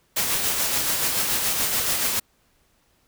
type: noise with tremolo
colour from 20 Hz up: white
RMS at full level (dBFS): -22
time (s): 0.16-2.2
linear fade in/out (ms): 10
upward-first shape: sine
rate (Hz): 7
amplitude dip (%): 35
effects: pink hiss -64 dBFS RMS until 3.07 s